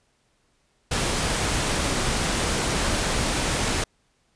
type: noise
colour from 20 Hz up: pink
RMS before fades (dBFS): -24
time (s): 0.91-3.84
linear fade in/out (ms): 5
effects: pink hiss -67 dBFS RMS until 4.35 s + resampled to 22050 Hz